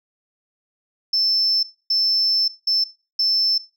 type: tone bursts at uneven times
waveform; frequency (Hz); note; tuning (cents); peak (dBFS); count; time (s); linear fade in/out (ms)
sine; 5300; E8; +9; -15; 4; 1.13-1.63 / 1.9-2.48 / 2.67-2.84 / 3.19-3.58; 5
effects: noise-tail reverb RT60 0.3 s tail -19 dB re dry + tanh soft clip ceiling -12 dBFS